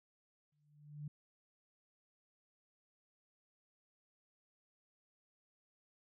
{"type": "tone with exponential growth", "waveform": "sine", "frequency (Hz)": 148, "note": "D3", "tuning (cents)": 14, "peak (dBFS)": -40, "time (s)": [0.52, 1.08], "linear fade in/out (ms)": 5, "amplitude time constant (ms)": 120, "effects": []}